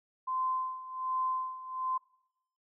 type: tone with tremolo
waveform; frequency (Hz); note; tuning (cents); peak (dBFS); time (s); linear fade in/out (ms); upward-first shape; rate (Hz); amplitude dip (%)
sine; 1034; C6; -21; -28; 0.27-1.98; 10; sine; 1.3; 80
effects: noise-tail reverb RT60 0.8 s tail -22 dB re dry